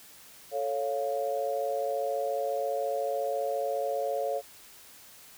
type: chord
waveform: sine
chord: A augmented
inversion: none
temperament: equal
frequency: 440 / 554.4 / 698.5 Hz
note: A4 / C#5 / E#5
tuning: 0 / 0 / 0 cents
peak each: -34 / -30 / -33 dBFS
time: 0.51-4.42 s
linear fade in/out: 50 ms
effects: white hiss -52 dBFS RMS until 5.37 s